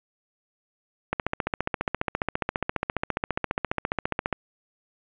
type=click train; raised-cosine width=0.5 ms; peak=-9 dBFS; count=48; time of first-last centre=1.13-4.327 s; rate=14.7 Hz; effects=resampled to 8000 Hz + 8-bit